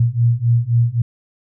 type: beating tone pair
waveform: sine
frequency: 116.2 / 120 Hz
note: A#2 / B2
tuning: -5 / -49 cents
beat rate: 3.8 Hz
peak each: -16 / -15 dBFS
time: 0-1.02 s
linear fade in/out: 5 ms
effects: none